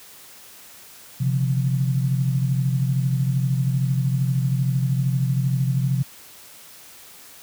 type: tone cluster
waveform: sine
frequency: 131.2 / 144.1 / 173.6 Hz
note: C3 / D3 / F3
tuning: +5 / -33 / -10 cents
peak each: -19 / -28 / -27 dBFS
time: 1.2-6.03 s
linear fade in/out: 10 ms
effects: white hiss -45 dBFS RMS until 7.42 s + high-pass 60 Hz 12 dB/octave